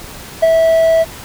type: tone with ADSR envelope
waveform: triangle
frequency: 653 Hz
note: E5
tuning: 17 cents flat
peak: -3 dBFS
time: 0.42-1.05 s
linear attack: 13 ms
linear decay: 26 ms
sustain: -3 dB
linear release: 33 ms
effects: pink hiss -32 dBFS RMS until 1.24 s